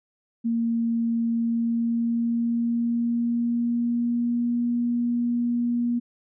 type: tone with pitch glide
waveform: sine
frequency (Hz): 231.1 to 239.1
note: A#3 to A#3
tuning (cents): -15 to +44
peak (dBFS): -21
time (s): 0.44-6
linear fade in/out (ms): 20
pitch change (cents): +59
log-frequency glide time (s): 1.31-4.62
effects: none